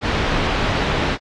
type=low-pass noise; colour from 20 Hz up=pink; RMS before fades=-20 dBFS; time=0.01-1.18 s; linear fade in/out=50 ms; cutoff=3400 Hz; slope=12 dB/octave; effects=low-pass 6000 Hz 12 dB/octave + AAC 48 kbps